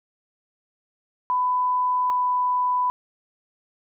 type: tone pair in turn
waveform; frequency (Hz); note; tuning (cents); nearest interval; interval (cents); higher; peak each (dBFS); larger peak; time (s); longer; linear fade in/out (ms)
sine; 999 / 995.1; B5 / B5; +20 / +13; unison; 7; first; -19; neither; 1.3-2.1 / 2.1-2.9; neither; 0
effects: none